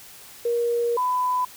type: tone pair in turn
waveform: sine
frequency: 473 / 1000.5 Hz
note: A#4 / B5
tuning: +25 / +22 cents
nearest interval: octave + minor second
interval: 1297 cents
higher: second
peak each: -20 dBFS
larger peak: neither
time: 0.45-0.97 / 0.97-1.45 s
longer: first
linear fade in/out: 5 ms
effects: white hiss -45 dBFS RMS until 1.56 s